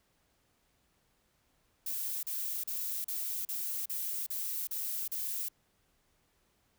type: noise bursts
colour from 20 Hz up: violet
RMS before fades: -36 dBFS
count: 9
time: 1.86-5.486 s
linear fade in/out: 5 ms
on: 370 ms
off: 37 ms
effects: pink hiss -73 dBFS RMS until 6.78 s